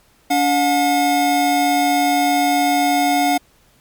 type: tone pair together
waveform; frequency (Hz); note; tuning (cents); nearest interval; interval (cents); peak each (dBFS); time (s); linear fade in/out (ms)
square; 286 / 721.3; D4 / F#5; -46 / -44; octave + major third; 1602; -19 / -16; 0.3-3.38; 10
effects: pink hiss -55 dBFS RMS until 3.8 s + MP3 96 kbps